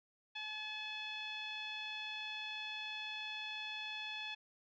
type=tone with low-pass filter; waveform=10% pulse; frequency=857 Hz; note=A5; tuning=46 cents flat; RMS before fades=-44 dBFS; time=0.35-4.35 s; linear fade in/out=10 ms; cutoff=3100 Hz; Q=3.9; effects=none